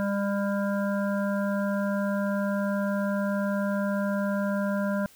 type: harmonic tone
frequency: 200.3 Hz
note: G3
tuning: 38 cents sharp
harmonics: 1 / 3 / 5 / 7 / 8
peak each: -26 / -30 / -38 / -37 / -40 dBFS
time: 0-5.06 s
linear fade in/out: 0 ms
effects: white hiss -55 dBFS RMS until 5.15 s